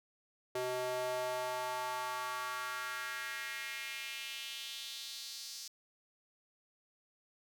square tone with high-pass filter sweep, 126.2 Hz, B2, 38 cents sharp, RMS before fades -40 dBFS, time 0.55-5.68 s, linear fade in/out 5 ms, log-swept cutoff 470 to 5200 Hz, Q 2.7, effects none

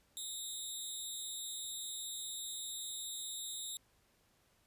15% pulse tone with amplitude modulation, 3729 Hz, A#7, in tune, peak -30 dBFS, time 0.17-3.77 s, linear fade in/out 0 ms, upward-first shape sine, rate 255 Hz, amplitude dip 80%, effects pink hiss -72 dBFS RMS until 4.66 s + resampled to 32000 Hz

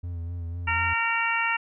triangle tone with vibrato, 85.7 Hz, F2, 32 cents flat, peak -28 dBFS, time 0.03-0.94 s, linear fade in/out 10 ms, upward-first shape sine, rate 4 Hz, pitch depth 40 cents each way
harmonic tone, 459.6 Hz, A#4, 25 cents flat, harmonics 2 / 3 / 4 / 5 / 6, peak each -29 / -29 / -29 / -29 / -29 dBFS, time 0.67-1.57 s, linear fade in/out 10 ms
effects none

